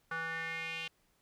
square tone with band-pass filter sweep, 163.7 Hz, E3, 12 cents flat, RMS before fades -39 dBFS, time 0.11-0.88 s, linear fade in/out 5 ms, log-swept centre 1400 to 2900 Hz, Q 4.5, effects pink hiss -73 dBFS RMS until 1.21 s

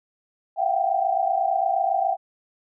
sine tone cluster, 667 / 716 / 755 / 783 Hz, E5 / F5 / F#5 / G5, +20 / +43 / +35 / -2 cents, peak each -26 / -26 / -27 / -23 dBFS, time 0.56-2.17 s, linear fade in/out 50 ms, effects none

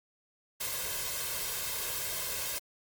white noise with comb filter, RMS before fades -35 dBFS, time 0.6-2.59 s, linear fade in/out 10 ms, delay 1.9 ms, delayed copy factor +0.65, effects Opus 48 kbps

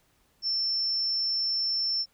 sine tone, 5370 Hz, E8, 31 cents sharp, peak -25 dBFS, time 0.42-2.06 s, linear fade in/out 50 ms, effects pink hiss -67 dBFS RMS until 2.13 s

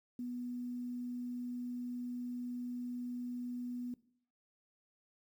sine tone with quantisation, 245.1 Hz, B3, 13 cents flat, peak -38 dBFS, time 0.19-3.94 s, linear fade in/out 2 ms, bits 11, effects noise-tail reverb RT60 0.6 s tail -19 dB re dry

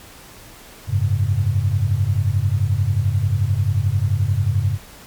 sine chord, F# suspended second, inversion none, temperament equal with one note detuned, 92.5 / 103.83 / 137.16 Hz, F#2 / G#2 / C#3, 0 / 0 / -18 cents, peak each -20 / -18 / -23 dBFS, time 0.87-4.78 s, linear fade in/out 50 ms, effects pink hiss -42 dBFS RMS until 5.06 s + MP3 96 kbps

